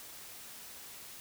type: silence
effects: white hiss -49 dBFS RMS until 1.2 s